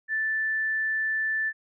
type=tone; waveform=sine; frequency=1760 Hz; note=A6; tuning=in tune; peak=-24 dBFS; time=0.08-1.53 s; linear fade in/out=50 ms; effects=none